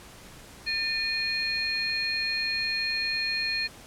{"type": "tone cluster", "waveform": "sine", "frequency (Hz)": [1798, 2453, 4238], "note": ["A6", "D#7", "C8"], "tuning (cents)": [37, -25, 21], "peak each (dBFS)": [-33, -30, -29], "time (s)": [0.66, 3.68], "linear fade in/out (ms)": 20, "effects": ["pink hiss -48 dBFS RMS until 3.86 s", "low-pass 12000 Hz 12 dB/octave"]}